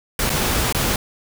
pink noise with dropouts, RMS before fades -20 dBFS, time 0.19-0.96 s, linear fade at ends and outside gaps 2 ms, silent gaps 0.295-0.3 / 0.726-0.747 s, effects none

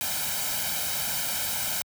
white noise with comb filter, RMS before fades -29 dBFS, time 0.01-1.82 s, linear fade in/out 0 ms, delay 1.3 ms, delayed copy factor +0.75, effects high-pass 60 Hz 12 dB/octave

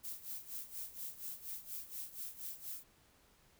violet noise with tremolo, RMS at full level -43 dBFS, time 0.03-2.84 s, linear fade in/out 20 ms, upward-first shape sine, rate 4.2 Hz, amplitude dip 80%, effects pink hiss -68 dBFS RMS until 3.59 s

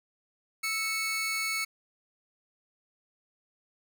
sawtooth tone pair together, 1314 / 2210 Hz, E6 / C#7, -6 / -6 cents, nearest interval major sixth, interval 900 cents, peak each -34 / -26 dBFS, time 0.63-1.65 s, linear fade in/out 10 ms, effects none

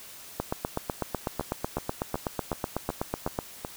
two click trains, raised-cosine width 1 ms, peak -13 / -18 dBFS, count 25 / 7, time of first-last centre 0.4-3.389 / 1.41-3.649 s, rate 8.03 / 2.68 Hz, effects white hiss -46 dBFS RMS until 3.76 s

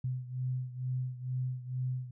sine beating tone pair, 126.9 / 129.1 Hz, B2 / C3, +47 / -23 cents, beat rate 2.2 Hz, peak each -34 / -38 dBFS, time 0.04-2.11 s, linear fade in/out 5 ms, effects none

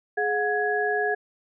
sine tone cluster, 419.8 / 723 / 1671 Hz, G#4 / F#5 / G#6, +19 / -40 / +10 cents, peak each -26 / -27 / -26 dBFS, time 0.17-1.15 s, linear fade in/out 10 ms, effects none

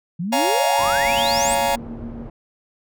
sine exponential sweep, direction up, 160 to 8970 Hz, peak -22 dBFS, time 0.19-1.55 s, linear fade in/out 10 ms
45% pulse chord, Bb minor seventh, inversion first, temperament just, 559.4 / 699.2 / 839.1 / 932.3 Hz, Db5 / F5 / Ab5 / Bb5, +16 / +2 / +18 / 0 cents, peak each -23 dBFS, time 0.32-1.76 s, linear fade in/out 10 ms
pink low-pass noise, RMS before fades -35 dBFS, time 0.78-2.3 s, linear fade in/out 5 ms, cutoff 590 Hz, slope 12 dB/octave
sine tone with tremolo, 233.1 Hz, A#3, in tune, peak -30 dBFS, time 1.05-2.3 s, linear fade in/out 50 ms, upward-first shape sine, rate 7.2 Hz, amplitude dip 60%
effects none

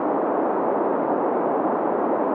pink band-pass noise, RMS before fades -22 dBFS, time 0-2.34 s, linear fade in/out 2 ms, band 280 to 1000 Hz, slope 24 dB/octave, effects none

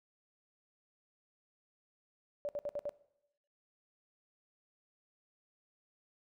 sine tone bursts, 580 Hz, D5, 22 cents flat, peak -34 dBFS, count 5, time 2.45-2.893 s, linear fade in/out 0 ms, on 39 ms, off 62 ms, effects noise-tail reverb RT60 0.8 s tail -19 dB re dry

